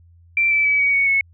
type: tone with pitch steps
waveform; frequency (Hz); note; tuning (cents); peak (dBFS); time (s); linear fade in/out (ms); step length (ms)
sine; 2349 / 2318 / 2287 / 2257 / 2227 / 2198; D7 / D7 / D7 / C#7 / C#7 / C#7; 0 / -23 / -47 / +31 / +7 / -15; -14; 0.37-1.21; 2; 140
effects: added 85 Hz sine -47 dBFS peak until 1.33 s